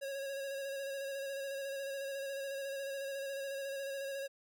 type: tone with vibrato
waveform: square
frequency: 549 Hz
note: C#5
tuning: 17 cents flat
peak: -39 dBFS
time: 0.01-4.28 s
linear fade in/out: 20 ms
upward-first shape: square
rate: 14 Hz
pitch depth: 21 cents each way
effects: none